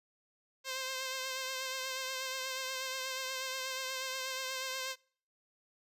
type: tone with vibrato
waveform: 5% pulse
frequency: 523.3 Hz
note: C5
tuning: in tune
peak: -25 dBFS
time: 0.64-4.96 s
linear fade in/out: 50 ms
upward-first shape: triangle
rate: 8.3 Hz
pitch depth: 32 cents each way
effects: noise-tail reverb RT60 0.5 s tail -26 dB re dry + resampled to 32000 Hz